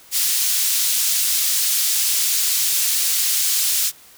pink high-pass noise, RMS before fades -19 dBFS, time 0.11-3.92 s, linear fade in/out 50 ms, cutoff 4800 Hz, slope 12 dB/octave, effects white hiss -47 dBFS RMS until 4.17 s

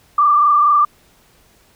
sine tone with frequency modulation, 1180 Hz, D6, 8 cents sharp, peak -9 dBFS, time 0.18-0.85 s, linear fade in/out 5 ms, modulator 24.4 Hz, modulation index 1.2, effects pink hiss -53 dBFS RMS until 1.75 s

